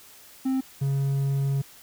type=tone pair in turn; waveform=triangle; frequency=263.4 / 137.89 Hz; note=C4 / C#3; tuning=+12 / -9 cents; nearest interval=major seventh; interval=1121 cents; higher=first; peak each=-20 dBFS; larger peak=neither; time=0.45-0.61 / 0.81-1.62 s; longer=second; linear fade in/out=10 ms; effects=white hiss -50 dBFS RMS until 1.82 s